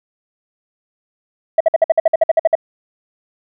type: tone bursts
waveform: sine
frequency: 649 Hz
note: E5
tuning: 27 cents flat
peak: -5 dBFS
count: 13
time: 1.58-2.553 s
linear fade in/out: 5 ms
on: 25 ms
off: 54 ms
effects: tanh soft clip ceiling -5 dBFS